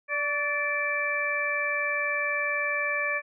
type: harmonic tone with a mistuned harmonic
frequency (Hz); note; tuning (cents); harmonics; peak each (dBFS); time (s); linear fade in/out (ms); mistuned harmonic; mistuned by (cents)
584; D5; -10; 1 / 2 / 3 / 4; -33 / -34 / -29 / -29; 0.08-3.22; 50; 2; -35
effects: none